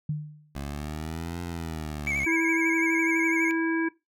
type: tone with exponential decay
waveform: sine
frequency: 150.8 Hz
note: D3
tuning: 46 cents sharp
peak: -23 dBFS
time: 0.09-0.55 s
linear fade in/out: 5 ms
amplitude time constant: 99 ms
type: exponential two-way sweep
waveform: 15% pulse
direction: up then down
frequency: 69 to 87.31 to 69 Hz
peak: -26 dBFS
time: 0.55-2.25 s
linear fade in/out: 5 ms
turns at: 1.42 s
type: tone with vibrato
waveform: triangle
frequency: 2226 Hz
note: C#7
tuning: 7 cents sharp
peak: -24 dBFS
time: 2.07-3.51 s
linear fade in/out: 0 ms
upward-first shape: sine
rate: 12 Hz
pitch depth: 69 cents each way
type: harmonic tone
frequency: 327.5 Hz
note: E4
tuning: 11 cents flat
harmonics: 1 / 3 / 5 / 7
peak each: -24 / -37 / -31 / -36 dBFS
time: 2.26-3.89 s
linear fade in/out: 10 ms
effects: noise-tail reverb RT60 0.2 s tail -18 dB re dry